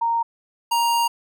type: tone pair in turn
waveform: sine / square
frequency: 927 / 936.1 Hz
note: A#5 / A#5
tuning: -10 / +7 cents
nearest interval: unison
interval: 17 cents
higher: second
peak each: -18 dBFS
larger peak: neither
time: 0.01-0.23 / 0.71-1.08 s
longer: second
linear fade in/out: 10 ms
effects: none